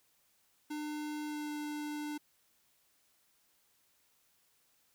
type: tone with pitch glide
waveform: square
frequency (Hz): 300 to 297.9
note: D4 to D4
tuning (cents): +37 to +25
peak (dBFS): -38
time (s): 0.7-2.18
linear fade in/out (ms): 10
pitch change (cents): -12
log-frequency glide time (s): 1.26-1.54
effects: white hiss -72 dBFS RMS until 4.94 s